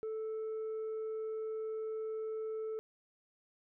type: tone with tanh clipping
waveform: sine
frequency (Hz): 438.9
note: A4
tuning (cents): -4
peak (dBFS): -37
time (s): 0.03-2.79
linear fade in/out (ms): 0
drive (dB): 2
effects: none